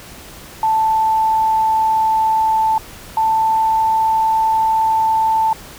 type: tone pair in turn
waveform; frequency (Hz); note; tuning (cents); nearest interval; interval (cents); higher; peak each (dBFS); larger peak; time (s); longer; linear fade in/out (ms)
sine; 881 / 885.4; A5 / A5; +2 / +11; unison; 9; second; -12; neither; 0.63-2.78 / 3.17-5.53; second; 2
effects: pink hiss -37 dBFS RMS until 5.78 s